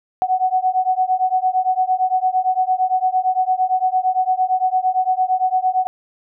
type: beating tone pair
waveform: sine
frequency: 740 / 748.8 Hz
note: F#5 / F#5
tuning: 0 / +20 cents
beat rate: 8.8 Hz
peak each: -18 dBFS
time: 0.22-5.87 s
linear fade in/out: 0 ms
effects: none